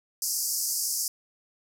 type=band-pass noise; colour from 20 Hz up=pink; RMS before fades=-29 dBFS; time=0.22-1.08 s; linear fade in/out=2 ms; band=4800 to 15000 Hz; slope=96 dB/octave; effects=none